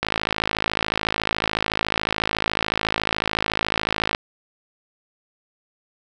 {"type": "click train", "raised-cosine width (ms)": 0.3, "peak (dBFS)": -4, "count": 223, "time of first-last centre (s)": [0.03, 4.149], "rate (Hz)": 53.9, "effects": []}